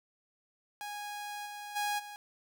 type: tone with level steps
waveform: sawtooth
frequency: 826 Hz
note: G#5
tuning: 10 cents flat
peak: -35 / -38 / -27 / -40 dBFS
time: 0.81-2.16 s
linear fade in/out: 0 ms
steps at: 1.45 / 1.75 / 1.98 s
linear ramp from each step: 20 ms
effects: none